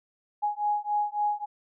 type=beating tone pair; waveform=sine; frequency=830.6 / 834.2 Hz; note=G#5 / G#5; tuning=0 / +7 cents; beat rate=3.6 Hz; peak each=-28 dBFS; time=0.42-1.46 s; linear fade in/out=20 ms; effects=none